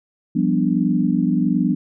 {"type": "chord", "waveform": "sine", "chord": "G dominant seventh", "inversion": "third", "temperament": "equal with one note detuned", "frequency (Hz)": [174.61, 196, 246.1, 293.7], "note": ["F3", "G3", "B3", "D4"], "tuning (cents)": [0, 0, -6, 0], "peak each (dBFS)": [-21, -21, -20, -22], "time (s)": [0.35, 1.75], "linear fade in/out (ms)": 10, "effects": []}